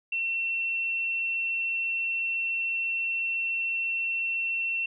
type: tone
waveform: sine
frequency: 2707 Hz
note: E7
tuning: 45 cents sharp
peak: -26 dBFS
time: 0.12-4.86 s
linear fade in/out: 5 ms
effects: none